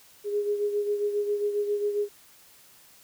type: beating tone pair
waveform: sine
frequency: 411.6 / 419 Hz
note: G#4 / G#4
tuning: -16 / +15 cents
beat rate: 7.4 Hz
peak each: -25 / -33 dBFS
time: 0.24-2.09 s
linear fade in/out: 50 ms
effects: white hiss -55 dBFS RMS until 3.03 s